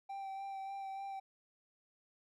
triangle tone with vibrato, 781 Hz, G5, 7 cents flat, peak -39 dBFS, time 0.09-1.2 s, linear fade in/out 10 ms, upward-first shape sine, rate 3.4 Hz, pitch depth 17 cents each way, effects none

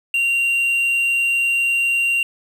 triangle tone, 2764 Hz, F7, 19 cents flat, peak -14 dBFS, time 0.14-2.23 s, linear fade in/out 2 ms, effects 7-bit

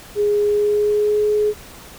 sine tone with pitch glide, 413.8 to 421 Hz, G#4 to G#4, -6 to +24 cents, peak -14 dBFS, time 0.15-1.54 s, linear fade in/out 50 ms, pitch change +30 cents, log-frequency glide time 0.44-1.24 s, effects pink hiss -40 dBFS RMS until 1.98 s

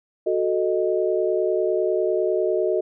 sine chord, D# diminished, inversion first, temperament equal, 370 / 440 / 622.3 Hz, F#4 / A4 / D#5, 0 / 0 / 0 cents, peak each -22 / -24 / -24 dBFS, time 0.26-2.81 s, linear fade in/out 10 ms, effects none

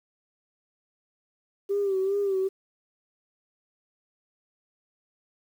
sine tone with vibrato, 392 Hz, G4, in tune, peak -22 dBFS, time 1.69-2.49 s, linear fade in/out 20 ms, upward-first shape sine, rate 2.5 Hz, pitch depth 62 cents each way, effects tanh soft clip ceiling -18 dBFS + 9-bit

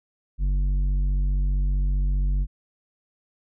sine tone with tanh clipping, 47.61 Hz, G1, 50 cents flat, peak -21 dBFS, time 0.38-2.47 s, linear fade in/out 50 ms, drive 8 dB, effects none

